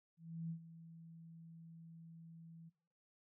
sine tone with ADSR envelope, 164.81 Hz, E3, in tune, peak -40 dBFS, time 0.17-2.7 s, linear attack 330 ms, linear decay 87 ms, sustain -14 dB, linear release 20 ms, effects noise-tail reverb RT60 0.6 s tail -19 dB re dry

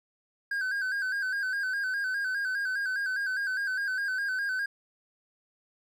triangle tone with vibrato, 1568 Hz, G6, in tune, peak -26 dBFS, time 0.51-4.66 s, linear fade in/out 5 ms, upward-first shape square, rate 4.9 Hz, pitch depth 58 cents each way, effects none

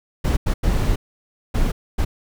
brown noise bursts at uneven times, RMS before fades -18 dBFS, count 5, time 0.24-0.37 / 0.46-0.54 / 0.63-0.96 / 1.54-1.72 / 1.98-2.05 s, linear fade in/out 10 ms, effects none

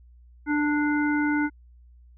harmonic tone with a mistuned harmonic, 296.4 Hz, D4, 16 cents sharp, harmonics 1 / 3 / 5 / 7, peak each -22 / -32 / -29 / -34 dBFS, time 0.46-1.5 s, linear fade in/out 50 ms, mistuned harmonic 5, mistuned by -19 cents, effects added 60 Hz sine -49 dBFS peak until 2.17 s

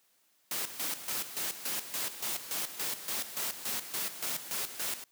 white noise with tremolo, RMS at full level -34 dBFS, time 0.51-5.04 s, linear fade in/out 2 ms, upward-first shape square, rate 3.5 Hz, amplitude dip 70%, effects white hiss -70 dBFS RMS until 5.11 s + high-pass 150 Hz 12 dB/octave

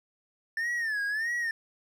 triangle tone with vibrato, 1773 Hz, A6, 13 cents sharp, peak -26 dBFS, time 0.57-1.51 s, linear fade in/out 2 ms, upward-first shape sine, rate 1.6 Hz, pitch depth 140 cents each way, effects none

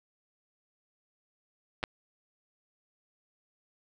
clicks, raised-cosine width 0.3 ms, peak -23 / -12 dBFS, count 2, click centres 1.83 / 1.838 s, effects none

